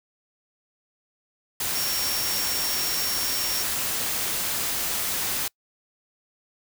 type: tone in noise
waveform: sine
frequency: 5540 Hz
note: F8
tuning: 15 cents flat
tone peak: -29 dBFS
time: 1.75-3.63 s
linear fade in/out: 5 ms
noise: white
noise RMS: -27 dBFS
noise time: 1.6-5.48 s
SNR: -5 dB
effects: noise-tail reverb RT60 0.1 s tail -26 dB re dry